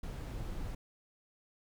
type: noise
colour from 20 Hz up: brown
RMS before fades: -40 dBFS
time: 0.03-0.75 s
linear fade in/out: 5 ms
effects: none